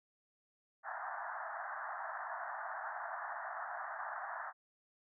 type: band-pass noise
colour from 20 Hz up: pink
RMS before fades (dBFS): -43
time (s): 0.83-4.53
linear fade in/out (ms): 50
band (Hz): 650 to 1800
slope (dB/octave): 96
effects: none